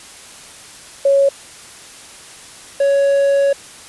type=tone pair in turn; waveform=sine / triangle; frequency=554 / 557.5 Hz; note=C#5 / C#5; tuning=-1 / +10 cents; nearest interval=unison; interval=11 cents; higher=second; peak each=-9 dBFS; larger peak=neither; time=1.05-1.29 / 2.8-3.53 s; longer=second; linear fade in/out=5 ms; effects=white hiss -38 dBFS RMS until 3.88 s + resampled to 24000 Hz